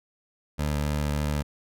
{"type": "tone with vibrato", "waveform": "20% pulse", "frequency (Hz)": 73.9, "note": "D2", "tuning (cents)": 11, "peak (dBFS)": -20, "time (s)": [0.58, 1.43], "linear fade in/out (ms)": 20, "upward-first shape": "sine", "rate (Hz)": 3.4, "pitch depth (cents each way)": 13, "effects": []}